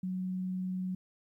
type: tone with vibrato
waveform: sine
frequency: 185 Hz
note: F#3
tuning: in tune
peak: -32 dBFS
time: 0.03-0.95 s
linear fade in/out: 5 ms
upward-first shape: square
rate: 20 Hz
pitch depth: 10 cents each way
effects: 12-bit